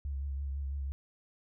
sine tone with vibrato, 69.3 Hz, C#2, in tune, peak -33 dBFS, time 0.05-0.92 s, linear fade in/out 0 ms, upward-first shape triangle, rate 6 Hz, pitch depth 52 cents each way, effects none

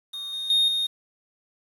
triangle tone with level steps, 3697 Hz, A#7, 15 cents flat, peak -30 / -27 / -16 / -21 dBFS, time 0.13-0.87 s, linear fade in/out 10 ms, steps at 0.33 / 0.5 / 0.68 s, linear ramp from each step 2 ms, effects resampled to 32000 Hz + 8-bit

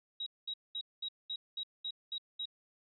sine tone bursts, 3829 Hz, A#7, 46 cents sharp, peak -36 dBFS, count 9, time 0.2-2.456 s, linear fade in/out 5 ms, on 64 ms, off 210 ms, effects none

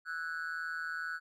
triangle tone with amplitude modulation, 1480 Hz, F#6, in tune, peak -29 dBFS, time 0.05-1.2 s, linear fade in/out 50 ms, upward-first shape sine, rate 162 Hz, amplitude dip 95%, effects tanh soft clip ceiling -27 dBFS

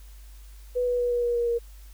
sine tone with pitch steps, 493.9 / 489.9 / 486 / 482.1 / 478.2 / 474.3 / 470.5 Hz, B4 / B4 / B4 / B4 / A#4 / A#4 / A#4, 0 / -14 / -28 / -42 / +44 / +30 / +16 cents, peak -22 dBFS, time 0.75-1.59 s, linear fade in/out 20 ms, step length 120 ms, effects added 50 Hz sine -43 dBFS peak until 1.93 s + white hiss -57 dBFS RMS until 1.93 s

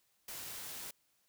white noise, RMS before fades -45 dBFS, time 0.28-0.91 s, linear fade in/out 5 ms, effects white hiss -75 dBFS RMS until 1.28 s

